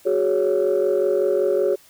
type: chord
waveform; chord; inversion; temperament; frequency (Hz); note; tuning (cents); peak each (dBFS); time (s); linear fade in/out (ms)
sine; F# suspended second; none; equal with one note detuned; 370 / 415.3 / 556.6; F#4 / G#4 / C#5; 0 / 0 / +7; -20; 0.05-1.76; 20
effects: tanh soft clip ceiling -11 dBFS + white hiss -52 dBFS RMS until 1.89 s